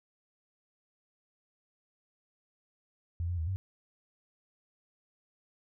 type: tone with pitch steps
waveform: sine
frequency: 85.4 / 88.1 / 80.2 / 95 Hz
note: F2 / F2 / E2 / F#2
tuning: -38 / +16 / -47 / +46 cents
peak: -30 dBFS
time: 3.2-3.56 s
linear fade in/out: 0 ms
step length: 90 ms
effects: none